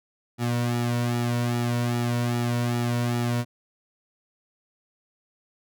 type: tone with flanger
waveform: sawtooth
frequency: 120 Hz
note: B2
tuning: 49 cents flat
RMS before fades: -25 dBFS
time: 0.38-3.45 s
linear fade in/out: 50 ms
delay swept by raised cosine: 1.9 to 2.45 ms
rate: 2.5 Hz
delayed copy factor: -0.8
effects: none